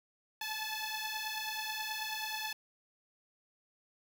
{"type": "beating tone pair", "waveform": "10% pulse", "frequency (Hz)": [862, 871.3], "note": ["A5", "A5"], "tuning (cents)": [-36, -17], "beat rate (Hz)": 9.3, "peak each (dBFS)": -31, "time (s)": [0.41, 2.53], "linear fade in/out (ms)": 5, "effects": ["9-bit"]}